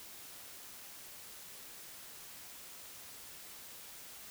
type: silence
effects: white hiss -51 dBFS RMS until 4.3 s